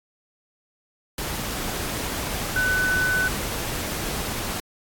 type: tone in noise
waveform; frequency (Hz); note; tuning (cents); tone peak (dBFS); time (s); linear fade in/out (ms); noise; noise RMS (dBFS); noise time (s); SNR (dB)
sine; 1500; F#6; +23; -20; 2.56-3.28; 2; pink; -29; 1.18-4.6; +6
effects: AAC 64 kbps